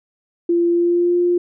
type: tone with pitch glide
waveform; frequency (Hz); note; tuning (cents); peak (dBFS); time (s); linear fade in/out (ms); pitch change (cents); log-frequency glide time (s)
sine; 343.2 to 351.6; F4 to F4; -30 to +12; -13; 0.49-1.38; 5; +42; 0.69-1.17
effects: none